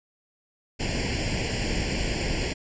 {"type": "noise with comb filter", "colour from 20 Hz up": "pink", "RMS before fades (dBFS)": -27, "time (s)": [0.79, 2.54], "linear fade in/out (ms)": 20, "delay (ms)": 0.4, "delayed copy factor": 0.9, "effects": ["resampled to 16000 Hz"]}